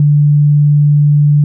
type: tone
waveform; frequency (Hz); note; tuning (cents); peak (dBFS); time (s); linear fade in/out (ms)
sine; 146.83; D3; 0; -5; 0-1.44; 2
effects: none